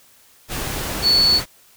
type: tone in noise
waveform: sine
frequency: 4435 Hz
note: C#8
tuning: in tune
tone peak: -12 dBFS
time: 1.02-1.41 s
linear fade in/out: 50 ms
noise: pink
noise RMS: -26 dBFS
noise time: 0.48-1.46 s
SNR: +11 dB
effects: white hiss -52 dBFS RMS until 1.76 s